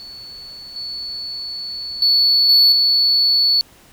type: tone with level steps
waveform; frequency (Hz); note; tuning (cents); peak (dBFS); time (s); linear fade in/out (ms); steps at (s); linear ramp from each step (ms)
sine; 4435; C#8; 0; -33 / -25 / -10 / -6 / -11; 0-3.61; 0; 0.76 / 2.02 / 2.49 / 2.72; 2
effects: tanh soft clip ceiling -7 dBFS + pink hiss -48 dBFS RMS until 3.92 s